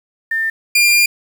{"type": "tone pair in turn", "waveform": ["sine", "sawtooth"], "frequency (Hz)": [1799, 2401], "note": ["A6", "D7"], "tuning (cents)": [38, 38], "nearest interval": "perfect fourth", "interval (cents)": 500, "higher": "second", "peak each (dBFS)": [-15, -6], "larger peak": "second", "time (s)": [[0.31, 0.5], [0.75, 1.06]], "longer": "second", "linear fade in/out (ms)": 5, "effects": ["7-bit"]}